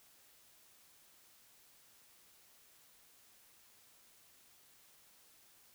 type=silence; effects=white hiss -65 dBFS RMS until 5.74 s